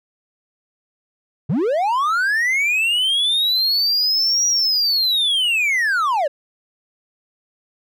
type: linear two-way sweep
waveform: triangle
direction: up then down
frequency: 116.54 to 5780 to 532 Hz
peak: -14 dBFS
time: 1.49-6.28 s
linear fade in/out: 10 ms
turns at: 4.47 s
effects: none